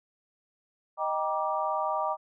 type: chord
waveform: sine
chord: Eb major seventh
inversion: none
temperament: equal with one note detuned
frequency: 622.3 / 784 / 950.3 / 1174.7 Hz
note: Eb5 / G5 / Bb5 / D6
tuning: 0 / 0 / +33 / 0 cents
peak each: -32 dBFS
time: 0.97-2.17 s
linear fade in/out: 50 ms
effects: none